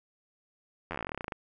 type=slowing click train; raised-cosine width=0.5 ms; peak=-20 dBFS; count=19; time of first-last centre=0.91-1.322 s; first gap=11 ms; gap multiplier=1.08; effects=none